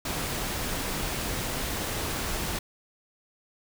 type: noise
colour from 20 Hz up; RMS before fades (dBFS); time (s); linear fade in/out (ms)
pink; -31; 0.05-2.59; 5
effects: none